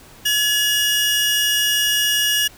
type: tone pair together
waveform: sawtooth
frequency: 1697 / 2870 Hz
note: G#6 / F7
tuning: +37 / +47 cents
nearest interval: major sixth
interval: 910 cents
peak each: -18 / -14 dBFS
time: 0.25-2.48 s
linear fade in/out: 10 ms
effects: pink hiss -45 dBFS RMS until 2.57 s